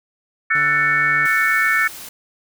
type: chord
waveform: sine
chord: F# minor seventh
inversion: third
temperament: just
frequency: 1332 / 1480 / 1776 / 2220 Hz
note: E6 / F#6 / A6 / C#7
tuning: +18 / 0 / +16 / +2 cents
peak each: -22 / -22 / -17 / -20 dBFS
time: 0.5-1.88 s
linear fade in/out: 10 ms
type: tone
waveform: sawtooth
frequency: 146.1 Hz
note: D3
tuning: 9 cents flat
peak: -27 dBFS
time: 0.55-1.26 s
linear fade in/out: 0 ms
type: noise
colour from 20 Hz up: white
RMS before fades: -35 dBFS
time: 1.25-2.09 s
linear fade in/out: 5 ms
effects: none